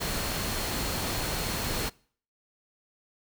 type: tone in noise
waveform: sine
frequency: 4281 Hz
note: C8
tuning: 39 cents sharp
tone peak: -41 dBFS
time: 0-1.9 s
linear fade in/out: 20 ms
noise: pink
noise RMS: -31 dBFS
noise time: 0-1.9 s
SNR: -13 dB
effects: noise-tail reverb RT60 0.5 s tail -24 dB re dry